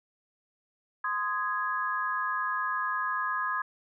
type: chord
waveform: sine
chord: Ab major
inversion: first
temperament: equal with one note detuned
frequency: 1035.7 / 1244.5 / 1661.2 Hz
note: C6 / Eb6 / Ab6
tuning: -18 / 0 / 0 cents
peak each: -32 dBFS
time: 1.04-3.62 s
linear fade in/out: 5 ms
effects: none